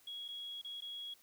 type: tone with dropouts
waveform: triangle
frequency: 3322 Hz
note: G#7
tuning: in tune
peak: -39 dBFS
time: 0.07-1.14 s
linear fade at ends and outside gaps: 5 ms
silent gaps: 0.281-0.286 / 0.615-0.646 / 0.806-0.82 s
effects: tanh soft clip ceiling -40 dBFS + white hiss -66 dBFS RMS until 1.22 s